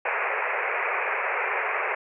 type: band-pass noise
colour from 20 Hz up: white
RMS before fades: -27 dBFS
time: 0.05-1.95 s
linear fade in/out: 5 ms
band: 390 to 2500 Hz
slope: 96 dB/octave
effects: none